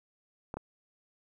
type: clicks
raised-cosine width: 1 ms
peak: -23 dBFS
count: 2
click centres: 0.541 / 0.57 s
effects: 10-bit